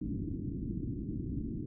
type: low-pass noise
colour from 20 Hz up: white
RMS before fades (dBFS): -37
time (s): 0.01-1.66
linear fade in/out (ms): 5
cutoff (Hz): 320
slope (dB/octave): 48
effects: none